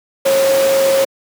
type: tone in noise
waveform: sine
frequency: 542 Hz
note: C#5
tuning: 39 cents flat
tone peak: -10 dBFS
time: 0.25-1.05 s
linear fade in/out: 10 ms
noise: pink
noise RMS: -20 dBFS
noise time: 0.25-1.05 s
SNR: +7 dB
effects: high-pass 300 Hz 12 dB/octave